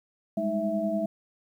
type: tone cluster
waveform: sine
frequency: 199.2 / 209.4 / 313.8 / 659 Hz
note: G3 / G#3 / D#4 / E5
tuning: +28 / +15 / +15 / -1 cents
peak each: -34 / -30 / -34 / -28 dBFS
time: 0.37-1.06 s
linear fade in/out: 5 ms
effects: 10-bit